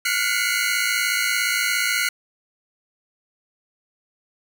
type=tone cluster; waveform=sawtooth; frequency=1414 / 1471 / 2027 / 2141 / 2239 Hz; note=F6 / F#6 / B6 / C7 / C#7; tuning=+21 / -11 / +45 / +39 / +17 cents; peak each=-23 dBFS; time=0.05-2.09 s; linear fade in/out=5 ms; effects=none